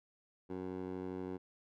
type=tone with band-pass filter; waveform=15% pulse; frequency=92.5 Hz; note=F#2; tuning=in tune; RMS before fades=-42 dBFS; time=0.49-1.38 s; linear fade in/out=20 ms; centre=410 Hz; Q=1.3; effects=none